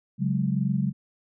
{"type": "chord", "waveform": "sine", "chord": "C# suspended fourth", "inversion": "none", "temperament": "equal", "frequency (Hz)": [138.59, 185, 207.7], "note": ["C#3", "F#3", "G#3"], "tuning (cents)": [0, 0, 0], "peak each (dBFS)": [-26, -26, -28], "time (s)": [0.18, 0.93], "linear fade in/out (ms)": 50, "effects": []}